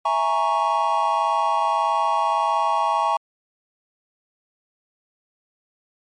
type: chord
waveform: triangle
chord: A# half-diminished seventh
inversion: second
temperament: equal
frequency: 659.3 / 830.6 / 932.3 / 1108.7 Hz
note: E5 / G#5 / A#5 / C#6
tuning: 0 / 0 / 0 / 0 cents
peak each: -25 / -21 / -21 / -21 dBFS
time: 0.05-3.17 s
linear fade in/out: 5 ms
effects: MP3 48 kbps